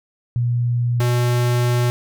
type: tone pair in turn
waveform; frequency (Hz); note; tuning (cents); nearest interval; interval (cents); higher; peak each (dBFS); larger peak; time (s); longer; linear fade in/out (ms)
sine / square; 120.5 / 121.76; B2 / B2; -42 / -24; unison; 18; second; -16; neither; 0.36-1 / 1-1.9; second; 0
effects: none